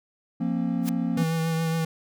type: chord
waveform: triangle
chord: F suspended fourth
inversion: none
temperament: equal with one note detuned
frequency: 174.61 / 233.1 / 268.4 Hz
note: F3 / Bb3 / C4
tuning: 0 / 0 / +44 cents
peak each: -26 / -25 / -27 dBFS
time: 0.4-1.24 s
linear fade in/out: 10 ms
type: noise with exponential growth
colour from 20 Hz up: white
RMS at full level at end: -30 dBFS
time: 0.81-0.89 s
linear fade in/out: 0 ms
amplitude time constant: 16 ms
type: tone with vibrato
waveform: square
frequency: 163.1 Hz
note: E3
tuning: 18 cents flat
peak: -24 dBFS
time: 1.17-1.85 s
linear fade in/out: 5 ms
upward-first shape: triangle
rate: 7.2 Hz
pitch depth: 23 cents each way
effects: none